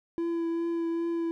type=tone with vibrato; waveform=triangle; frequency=335.3 Hz; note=E4; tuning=30 cents sharp; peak=-25 dBFS; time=0.18-1.31 s; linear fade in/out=0 ms; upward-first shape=triangle; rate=2.5 Hz; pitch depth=17 cents each way; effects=none